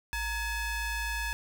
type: ring-modulated tone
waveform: 30% pulse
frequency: 870 Hz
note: A5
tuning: 20 cents flat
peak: -25 dBFS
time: 0.13-1.33 s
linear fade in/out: 0 ms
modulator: 816 Hz
effects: none